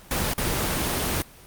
pink noise with dropouts, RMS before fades -25 dBFS, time 0.11-1.22 s, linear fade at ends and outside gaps 1 ms, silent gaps 0.335-0.38 s, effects pink hiss -48 dBFS RMS until 1.46 s + Opus 24 kbps

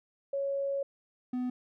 sine / triangle tone pair in turn, 554.4 / 250.2 Hz, C#5 / B3, 0 / +23 cents, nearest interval octave + major second, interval 1377 cents, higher first, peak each -29 / -28 dBFS, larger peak second, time 0.33-0.83 / 1.33-1.5 s, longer first, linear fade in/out 5 ms, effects none

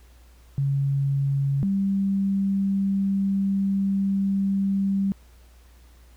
sine tone pair in turn, 138.59 / 196 Hz, C#3 / G3, 0 / 0 cents, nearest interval tritone, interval 600 cents, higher second, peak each -20 dBFS, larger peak neither, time 0.58-1.63 / 1.63-5.12 s, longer second, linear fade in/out 0 ms, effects added 60 Hz sine -49 dBFS peak until 6.16 s + pink hiss -59 dBFS RMS until 6.16 s

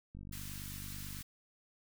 click train, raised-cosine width 5 ms, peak -36 dBFS, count 53, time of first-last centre 0.15-1.209 s, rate 49.1 Hz
white high-pass noise, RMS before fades -48 dBFS, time 0.32-1.23 s, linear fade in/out 10 ms, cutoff 1100 Hz, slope 24 dB/octave
effects none

